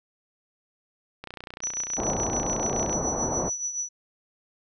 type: click train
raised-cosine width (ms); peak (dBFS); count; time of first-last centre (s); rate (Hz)
0.3; -21; 52; 1.24-2.929; 30.2
type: tone with tremolo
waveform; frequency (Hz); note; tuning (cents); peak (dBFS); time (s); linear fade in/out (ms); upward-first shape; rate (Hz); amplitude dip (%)
sine; 5920; F#8; 0; -25; 1.62-3.89; 20; triangle; 7; 70
type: low-pass noise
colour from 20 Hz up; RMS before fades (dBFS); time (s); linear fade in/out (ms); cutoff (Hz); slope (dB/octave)
white; -29; 1.97-3.5; 20; 830; 24
effects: none